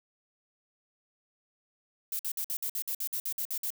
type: noise bursts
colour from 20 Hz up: violet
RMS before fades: -33 dBFS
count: 13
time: 2.12-3.704 s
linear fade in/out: 2 ms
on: 72 ms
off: 54 ms
effects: none